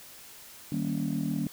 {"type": "chord", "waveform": "sine", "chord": "Eb dominant seventh", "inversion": "none", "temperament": "just", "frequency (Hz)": [155.56, 194.45, 233.3, 280], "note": ["Eb3", "G3", "Bb3", "Db4"], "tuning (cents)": [0, -14, 2, 18], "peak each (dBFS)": -32, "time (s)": [0.72, 1.47], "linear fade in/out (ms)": 2, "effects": ["tanh soft clip ceiling -21 dBFS", "white hiss -49 dBFS RMS until 1.52 s"]}